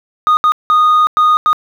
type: tone bursts at uneven times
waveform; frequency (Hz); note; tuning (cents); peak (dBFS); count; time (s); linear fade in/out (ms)
sine; 1235; D#6; -13; -4; 5; 0.27-0.37 / 0.44-0.52 / 0.7-1.07 / 1.17-1.37 / 1.46-1.53; 0
effects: tanh soft clip ceiling -6 dBFS + 7-bit